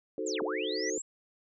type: chord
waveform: sine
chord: D# diminished seventh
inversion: none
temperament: equal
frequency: 311.1 / 370 / 440 / 523.3 Hz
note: D#4 / F#4 / A4 / C5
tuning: 0 / 0 / 0 / 0 cents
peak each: -38 / -37 / -35 / -39 dBFS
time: 0.18-0.98 s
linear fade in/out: 2 ms
type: linear two-way sweep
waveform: sine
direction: down then up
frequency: 7740 to 196.2 to 7740 Hz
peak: -35 dBFS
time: 0.26-1.02 s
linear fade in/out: 10 ms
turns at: 0.42 s
type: tone with exponential growth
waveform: sine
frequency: 1962 Hz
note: B6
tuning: 12 cents flat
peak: -32 dBFS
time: 0.51-0.9 s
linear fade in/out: 5 ms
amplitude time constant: 84 ms
effects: none